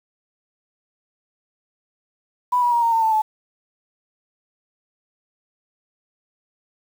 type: tone with pitch steps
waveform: sine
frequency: 988 / 966.6 / 945.6 / 925 / 905 / 885.3 / 866.1 Hz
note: B5 / B5 / A#5 / A#5 / A5 / A5 / A5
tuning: 0 / -38 / +24 / -14 / +48 / +10 / -28 cents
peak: -15 dBFS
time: 2.52-3.22 s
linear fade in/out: 10 ms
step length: 100 ms
effects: 7-bit